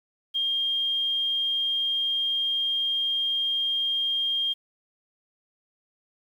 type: tone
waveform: sine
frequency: 3214 Hz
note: G7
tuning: 43 cents sharp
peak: -23 dBFS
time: 0.34-4.54 s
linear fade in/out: 20 ms
effects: 9-bit